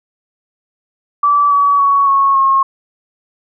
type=tone with pitch steps; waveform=sine; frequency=1157 / 1137.8 / 1118.9 / 1100.3 / 1082 Hz; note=D6 / C#6 / C#6 / C#6 / C#6; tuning=-26 / +45 / +16 / -13 / -42 cents; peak=-8 dBFS; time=1.23-2.63 s; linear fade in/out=5 ms; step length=280 ms; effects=none